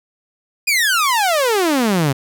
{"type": "exponential sweep", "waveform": "sawtooth", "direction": "down", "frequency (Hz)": [2496, 130], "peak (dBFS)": -10, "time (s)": [0.67, 2.13], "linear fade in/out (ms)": 10, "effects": []}